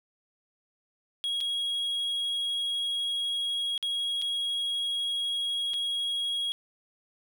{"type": "tone with dropouts", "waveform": "triangle", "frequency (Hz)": 3304, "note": "G#7", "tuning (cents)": -10, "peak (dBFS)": -26, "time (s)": [1.24, 6.52], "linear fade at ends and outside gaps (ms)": 0, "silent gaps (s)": [[1.405, 1.41], [3.778, 3.827], [4.216, 4.221], [5.735, 5.74]], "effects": []}